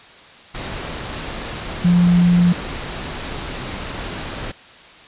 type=tone in noise; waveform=sine; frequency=175.6 Hz; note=F3; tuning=10 cents sharp; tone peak=-10 dBFS; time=1.84-2.53 s; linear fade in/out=10 ms; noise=pink; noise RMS=-28 dBFS; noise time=0.54-4.52 s; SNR=+15 dB; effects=white hiss -43 dBFS RMS until 5.07 s + resampled to 8000 Hz